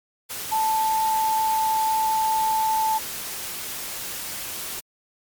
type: tone in noise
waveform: sine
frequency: 880 Hz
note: A5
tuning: in tune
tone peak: -19 dBFS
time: 0.51-2.99 s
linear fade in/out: 20 ms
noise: white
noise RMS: -32 dBFS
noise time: 0.29-4.81 s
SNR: +10 dB
effects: MP3 96 kbps